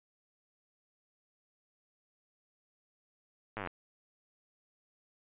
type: slowing click train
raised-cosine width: 0.5 ms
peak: -23 dBFS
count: 11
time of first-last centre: 3.57-3.673 s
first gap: 9 ms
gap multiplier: 1.03
effects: resampled to 8000 Hz